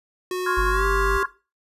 square tone with pitch glide, 365.7 to 391.9 Hz, F#4 to G4, -20 to 0 cents, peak -25 dBFS, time 0.31-1.23 s, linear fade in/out 2 ms, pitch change +120 cents, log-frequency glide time 0.7-0.85 s
sine chord, Db major seventh, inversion third, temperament equal with one note detuned, 1046.5 / 1108.7 / 1408.3 / 1661.2 Hz, C6 / Db6 / F6 / Ab6, 0 / 0 / +14 / 0 cents, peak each -27 dBFS, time 0.46-1.26 s, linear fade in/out 5 ms
triangle tone, 49 Hz, G1, in tune, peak -19 dBFS, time 0.57-1.18 s, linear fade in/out 10 ms
effects noise-tail reverb RT60 0.3 s tail -17 dB re dry + resampled to 32000 Hz

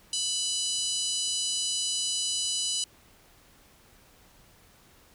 harmonic tone with a mistuned harmonic, 990 Hz, B5, 4 cents sharp, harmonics 3 / 4 / 5 / 6 / 7 / 8 / 9 / 10, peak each -33 / -34 / -35 / -36 / -36 / -37 / -38 / -38 dBFS, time 0.13-2.84 s, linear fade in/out 2 ms, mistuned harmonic 4, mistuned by +26 cents, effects pink hiss -58 dBFS RMS until 5.14 s

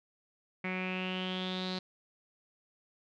sawtooth tone with low-pass filter sweep, 185 Hz, F#3, in tune, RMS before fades -36 dBFS, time 0.64-1.79 s, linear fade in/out 5 ms, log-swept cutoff 2200 to 4200 Hz, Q 7.9, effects none

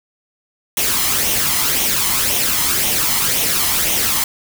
white noise with flanger, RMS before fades -17 dBFS, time 0.77-4.24 s, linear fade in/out 2 ms, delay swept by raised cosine 0.32 to 0.99 ms, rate 1.9 Hz, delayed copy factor +0.5, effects none

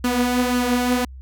sawtooth tone with flanger, 246.9 Hz, B3, in tune, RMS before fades -20 dBFS, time 0.04-1.05 s, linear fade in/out 5 ms, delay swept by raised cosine 0.66 to 5.46 ms, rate 1.9 Hz, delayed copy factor +0.5, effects added 65 Hz sine -35 dBFS peak until 1.21 s

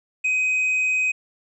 triangle tone, 2516 Hz, D#7, 19 cents sharp, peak -17 dBFS, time 0.24-1.12 s, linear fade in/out 10 ms, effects resampled to 24000 Hz

